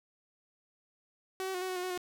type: tone with pitch steps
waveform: sawtooth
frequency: 377.6 / 380.3 / 362.4 / 373.7 / 369.3 / 359.6 / 369.1 / 359.9 Hz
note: F#4 / F#4 / F#4 / F#4 / F#4 / F#4 / F#4 / F#4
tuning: +35 / +48 / -36 / +17 / -3 / -49 / -4 / -48 cents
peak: -30 dBFS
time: 1.4-1.976 s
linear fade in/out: 0 ms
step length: 72 ms
effects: none